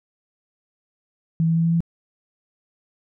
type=tone with pitch steps; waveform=sine; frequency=163.2 / 164.34 / 165.48 / 166.63 / 167.79 Hz; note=E3 / E3 / E3 / E3 / E3; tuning=-17 / -5 / +7 / +19 / +31 cents; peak=-16 dBFS; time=1.4-1.805 s; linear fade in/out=0 ms; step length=81 ms; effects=none